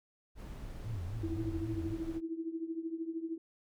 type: noise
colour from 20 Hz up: brown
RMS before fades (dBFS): -44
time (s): 0.35-2.21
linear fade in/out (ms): 50
type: tone with vibrato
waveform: sine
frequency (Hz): 98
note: G2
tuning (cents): 0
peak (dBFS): -37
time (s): 0.84-1.95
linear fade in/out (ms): 20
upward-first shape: sine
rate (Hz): 3.8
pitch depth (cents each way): 260
type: tone with tremolo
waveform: sine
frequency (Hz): 327.4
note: E4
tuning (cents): -12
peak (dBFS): -32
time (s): 1.23-3.38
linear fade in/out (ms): 5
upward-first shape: triangle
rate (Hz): 13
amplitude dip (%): 85
effects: none